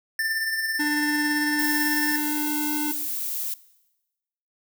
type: tone with tremolo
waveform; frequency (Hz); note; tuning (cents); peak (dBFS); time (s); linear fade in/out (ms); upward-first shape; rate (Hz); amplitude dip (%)
square; 1784; A6; +23; -22; 0.19-2.16; 2; triangle; 18; 40
type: tone with pitch glide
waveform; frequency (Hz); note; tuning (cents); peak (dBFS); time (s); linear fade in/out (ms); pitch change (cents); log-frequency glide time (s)
square; 296.8 to 298.7; D4 to D4; +18 to +29; -25; 0.79-2.92; 10; +11; 1.09-2.17
type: noise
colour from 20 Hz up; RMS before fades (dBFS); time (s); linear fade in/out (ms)
violet; -29; 1.59-3.54; 2
effects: noise-tail reverb RT60 1.0 s tail -19 dB re dry